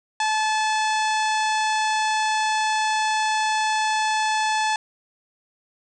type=harmonic tone; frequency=866 Hz; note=A5; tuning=28 cents flat; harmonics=1 / 2 / 3 / 4 / 5 / 6 / 7 / 8 / 9 / 10; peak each=-21 / -27 / -31 / -33 / -35 / -37 / -38 / -39 / -40 / -41 dBFS; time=0.2-4.76 s; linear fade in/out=2 ms; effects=none